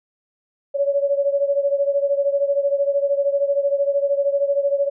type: beating tone pair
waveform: sine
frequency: 559 / 572 Hz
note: C#5 / D5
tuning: +14 / -46 cents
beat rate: 13 Hz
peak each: -18 / -22 dBFS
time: 0.74-4.9 s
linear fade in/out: 20 ms
effects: none